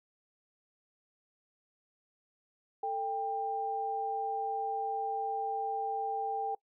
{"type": "tone pair together", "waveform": "sine", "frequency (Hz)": [444.3, 793], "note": ["A4", "G5"], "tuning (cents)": [17, 20], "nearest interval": "minor seventh", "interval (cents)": 1003, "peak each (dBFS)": [-38, -32], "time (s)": [2.83, 6.55], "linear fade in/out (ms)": 5, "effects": ["noise-tail reverb RT60 0.1 s tail -23 dB re dry"]}